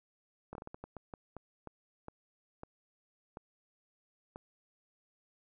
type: slowing click train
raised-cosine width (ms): 1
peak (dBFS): -30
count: 15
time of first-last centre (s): 0.53-4.359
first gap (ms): 22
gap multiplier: 1.34
effects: none